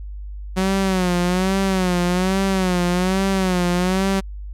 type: tone with vibrato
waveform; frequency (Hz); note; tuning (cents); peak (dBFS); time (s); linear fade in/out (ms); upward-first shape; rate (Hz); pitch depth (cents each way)
sawtooth; 185; F#3; 0; -13; 0.56-4.21; 20; sine; 1.2; 86
effects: added 50 Hz sine -29 dBFS peak until 4.53 s + low-pass 11000 Hz 12 dB/octave